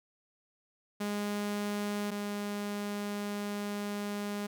sawtooth tone pair in turn, 205.9 / 205 Hz, G#3 / G#3, -15 / -22 cents, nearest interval unison, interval 7 cents, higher first, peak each -28 / -30 dBFS, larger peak first, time 1-2.11 / 2.11-4.47 s, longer second, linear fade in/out 10 ms, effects none

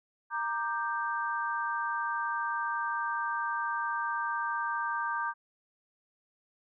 sine chord, G minor, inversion first, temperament equal with one note detuned, 932.3 / 1187.6 / 1568 Hz, Bb5 / D6 / G6, 0 / +19 / 0 cents, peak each -34 dBFS, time 0.3-5.34 s, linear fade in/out 50 ms, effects none

